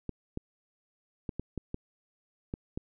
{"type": "clicks", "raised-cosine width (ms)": 3, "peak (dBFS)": -21, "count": 8, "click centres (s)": [0.093, 0.374, 1.292, 1.396, 1.577, 1.744, 2.539, 2.775], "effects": []}